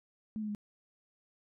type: tone with pitch steps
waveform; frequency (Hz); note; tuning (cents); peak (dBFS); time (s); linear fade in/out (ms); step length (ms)
sine; 217 / 212.2 / 207.4; A3 / G#3 / G#3; -24 / +38 / -2; -34; 0.36-0.549; 0; 63
effects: none